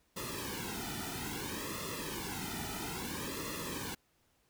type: noise with flanger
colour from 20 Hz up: pink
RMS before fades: -40 dBFS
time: 0.16-3.95 s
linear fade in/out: 10 ms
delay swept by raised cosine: 1.3 to 1.85 ms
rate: 0.6 Hz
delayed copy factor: -0.95
effects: pink hiss -73 dBFS RMS until 4.49 s